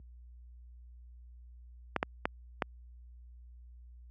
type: clicks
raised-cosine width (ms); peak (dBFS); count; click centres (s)
0.5; -13; 4; 1.963 / 2.029 / 2.255 / 2.622
effects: added 60 Hz sine -34 dBFS peak until 4.1 s + high-pass 150 Hz 12 dB/octave